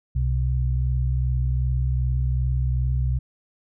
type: tone pair together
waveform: sine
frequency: 64.02 / 126.6 Hz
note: C2 / B2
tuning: -37 / +43 cents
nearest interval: octave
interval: 1180 cents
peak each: -21 / -24 dBFS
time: 0.15-3.19 s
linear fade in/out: 10 ms
effects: none